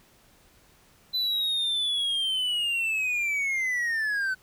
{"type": "linear sweep", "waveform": "triangle", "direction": "down", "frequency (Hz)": [4027, 1501], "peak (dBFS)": -23, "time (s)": [1.13, 4.35], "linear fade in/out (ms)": 20, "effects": ["pink hiss -59 dBFS RMS until 4.42 s"]}